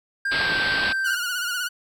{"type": "tone with pitch glide", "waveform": "triangle", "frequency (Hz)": [1600, 1563.5], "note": ["G6", "G6"], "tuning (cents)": [35, -5], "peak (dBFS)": -20, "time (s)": [0.25, 1.15], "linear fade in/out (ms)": 5, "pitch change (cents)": -40, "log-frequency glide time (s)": [0.4, 0.54]}
{"type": "low-pass noise", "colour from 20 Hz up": "white", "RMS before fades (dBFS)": -27, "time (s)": [0.31, 0.93], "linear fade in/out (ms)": 10, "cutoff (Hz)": 4900, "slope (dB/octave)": 96}
{"type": "tone with vibrato", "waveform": "sawtooth", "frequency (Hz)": 1447, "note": "F#6", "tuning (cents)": -39, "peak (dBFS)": -21, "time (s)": [1.04, 1.69], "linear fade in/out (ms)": 20, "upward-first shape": "sine", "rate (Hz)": 16, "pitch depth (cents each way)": 61}
{"effects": []}